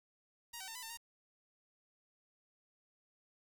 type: tone with pitch steps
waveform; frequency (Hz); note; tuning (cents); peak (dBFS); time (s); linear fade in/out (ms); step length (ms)
5% pulse; 941 / 763 / 905 / 998 / 899 / 931; A#5 / G5 / A5 / B5 / A5 / A#5; +16 / -47 / +48 / +18 / +37 / -2; -33; 0.53-0.974; 10; 74
effects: 10-bit